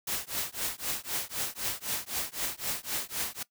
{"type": "noise with tremolo", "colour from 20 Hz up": "white", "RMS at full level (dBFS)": -30, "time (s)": [0.07, 3.43], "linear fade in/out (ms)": 5, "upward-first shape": "triangle", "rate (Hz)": 3.9, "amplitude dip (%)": 100, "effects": ["noise-tail reverb RT60 0.1 s tail -20 dB re dry"]}